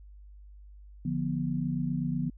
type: chord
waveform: sine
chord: B diminished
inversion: first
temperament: equal with one note detuned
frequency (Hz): 146.83 / 174.61 / 243.7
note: D3 / F3 / B3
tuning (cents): 0 / 0 / -23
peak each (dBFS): -32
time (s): 1.05-2.3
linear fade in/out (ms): 5
effects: added 50 Hz sine -47 dBFS peak until 2.37 s